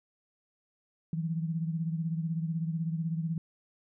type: beating tone pair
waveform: sine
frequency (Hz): 161.9 / 177.9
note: E3 / F3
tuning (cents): -31 / +32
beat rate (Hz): 16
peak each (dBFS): -30 / -37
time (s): 1.13-3.38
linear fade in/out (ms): 2
effects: none